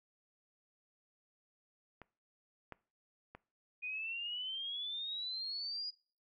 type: clicks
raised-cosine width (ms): 0.5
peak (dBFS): -35 / -30 / -34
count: 3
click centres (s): 2.017 / 2.723 / 3.35
type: exponential sweep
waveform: sine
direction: up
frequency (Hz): 2457 to 4936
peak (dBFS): -38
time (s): 3.82-5.91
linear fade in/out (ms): 20
effects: noise-tail reverb RT60 0.4 s tail -22 dB re dry